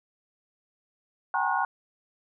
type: tone cluster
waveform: sine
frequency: 764 / 828 / 937 / 1080 / 1451 Hz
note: G5 / G#5 / A#5 / C#6 / F#6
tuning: -45 / -5 / +9 / -45 / -34 cents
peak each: -30 dBFS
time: 1.34-1.65 s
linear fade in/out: 2 ms
effects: none